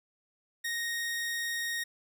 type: tone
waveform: sawtooth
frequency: 1864.7 Hz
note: A#6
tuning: in tune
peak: -28 dBFS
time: 0.64-1.84 s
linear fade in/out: 10 ms
effects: none